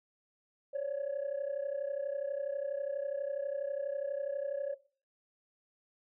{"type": "tone pair together", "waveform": "sine", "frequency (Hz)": [541.8, 574], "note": ["C#5", "D5"], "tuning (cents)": [-40, -40], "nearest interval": "minor second", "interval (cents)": 100, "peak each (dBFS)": [-34, -34], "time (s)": [0.73, 4.75], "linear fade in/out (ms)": 20, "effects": ["noise-tail reverb RT60 0.4 s tail -20 dB re dry", "tanh soft clip ceiling -29 dBFS"]}